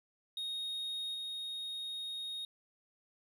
triangle tone with level steps, 3729 Hz, A#7, in tune, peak -35 / -37 dBFS, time 0.37-2.45 s, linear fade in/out 2 ms, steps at 1.14 s, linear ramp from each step 10 ms, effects none

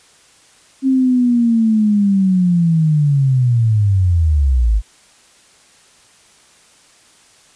sine linear sweep, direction down, 268.7 to 49 Hz, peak -10 dBFS, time 0.82-4.82 s, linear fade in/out 50 ms, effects white hiss -49 dBFS RMS until 7.55 s + resampled to 22050 Hz

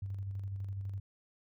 sine tone with tremolo, 98 Hz, G2, in tune, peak -35 dBFS, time 0.02-1 s, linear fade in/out 5 ms, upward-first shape square, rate 12 Hz, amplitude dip 30%, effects none

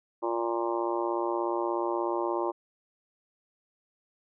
harmonic tone, 116.7 Hz, A#2, 2 cents sharp, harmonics 3 / 4 / 5 / 6 / 7 / 8 / 9 / 10, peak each -30 / -39 / -34 / -45 / -36 / -35 / -36 / -46 dBFS, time 0.22-2.52 s, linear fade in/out 20 ms, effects none

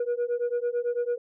sine beating tone pair, 477.1 / 486.1 Hz, A#4 / B4, +40 / -28 cents, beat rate 9 Hz, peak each -26 dBFS, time 0-1.18 s, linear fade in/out 5 ms, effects tanh soft clip ceiling -22 dBFS

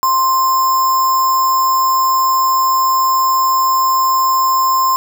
sine tone with sample-and-hold, 1046.5 Hz, C6, in tune, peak -10 dBFS, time 0.03-4.96 s, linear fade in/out 0 ms, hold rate 6300 Hz, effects none

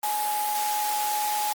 sine tone in noise, 840 Hz, G#5, 19 cents sharp, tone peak -25 dBFS, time 0.03-1.53 s, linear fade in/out 5 ms, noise white, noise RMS -31 dBFS, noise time 0.03-1.53 s, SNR +3 dB, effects high-pass 400 Hz 12 dB/octave + Opus 32 kbps

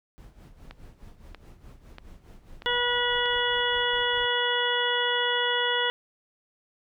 brown noise with tremolo, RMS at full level -45 dBFS, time 0.18-4.26 s, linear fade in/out 0 ms, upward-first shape sine, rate 4.8 Hz, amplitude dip 70%
click train, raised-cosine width 0.3 ms, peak -25 dBFS, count 5, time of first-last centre 0.71-3.258 s, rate 1.57 Hz
harmonic tone, 485.7 Hz, B4, 29 cents flat, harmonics 1 / 2 / 3 / 4 / 6 / 7, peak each -30 / -30 / -30 / -30 / -30 / -30 dBFS, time 2.66-5.9 s, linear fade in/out 0 ms
effects none

